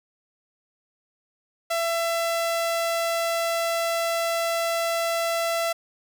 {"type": "tone", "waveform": "sawtooth", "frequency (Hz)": 670, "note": "E5", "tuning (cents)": 28, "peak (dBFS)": -19, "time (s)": [1.7, 5.73], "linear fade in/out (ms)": 10, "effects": []}